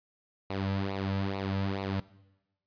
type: tone with flanger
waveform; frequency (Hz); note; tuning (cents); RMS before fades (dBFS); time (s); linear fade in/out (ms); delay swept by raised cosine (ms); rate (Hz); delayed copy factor
sawtooth; 97.5; G2; -9; -32; 0.5-2; 0; 0.6 to 2.8; 2.3; -0.7
effects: noise-tail reverb RT60 1.0 s tail -20 dB re dry + resampled to 11025 Hz